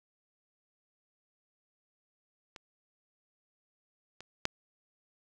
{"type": "clicks", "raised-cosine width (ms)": 0.2, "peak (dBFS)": [-28, -28, -11], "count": 3, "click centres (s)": [2.562, 4.206, 4.454], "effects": []}